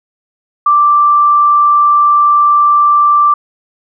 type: tone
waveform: sine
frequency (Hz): 1174.7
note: D6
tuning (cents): 0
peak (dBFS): -5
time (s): 0.66-3.34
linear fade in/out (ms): 5
effects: none